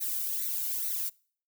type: noise with flanger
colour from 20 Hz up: violet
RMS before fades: -32 dBFS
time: 0-1.1 s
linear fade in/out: 20 ms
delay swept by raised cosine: 0.48 to 1.4 ms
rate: 2.3 Hz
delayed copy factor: +0.7
effects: noise-tail reverb RT60 0.5 s tail -25 dB re dry